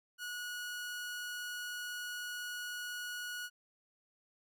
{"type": "tone", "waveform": "sawtooth", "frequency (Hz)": 1458, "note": "F#6", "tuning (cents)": -26, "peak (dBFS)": -36, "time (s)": [0.18, 3.5], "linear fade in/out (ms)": 50, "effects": []}